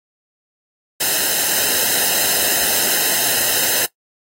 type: noise with comb filter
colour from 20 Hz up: white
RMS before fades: -17 dBFS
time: 1-3.86 s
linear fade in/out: 10 ms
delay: 0.87 ms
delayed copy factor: -0.75
effects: noise-tail reverb RT60 0.1 s tail -19 dB re dry + AAC 48 kbps